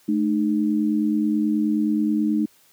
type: tone pair together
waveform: sine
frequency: 215.9 / 305.3 Hz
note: A3 / D#4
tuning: -33 / -33 cents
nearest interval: tritone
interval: 600 cents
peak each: -21 dBFS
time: 0.08-2.46 s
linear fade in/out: 10 ms
effects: white hiss -57 dBFS RMS until 2.72 s + high-pass 60 Hz 12 dB/octave